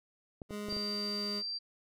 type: clicks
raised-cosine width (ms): 2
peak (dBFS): -29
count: 5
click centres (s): 0.418 / 0.508 / 0.686 / 0.725 / 0.767
type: tone with pitch glide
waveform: 25% pulse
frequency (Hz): 207.7 to 205.8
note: G#3 to G#3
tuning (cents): 0 to -16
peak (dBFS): -34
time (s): 0.49-1.43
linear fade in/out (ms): 50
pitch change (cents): -16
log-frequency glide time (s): 0.62-1.31
type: tone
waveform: sine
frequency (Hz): 4699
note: D8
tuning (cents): 0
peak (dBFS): -35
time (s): 0.69-1.59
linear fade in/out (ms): 20
effects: none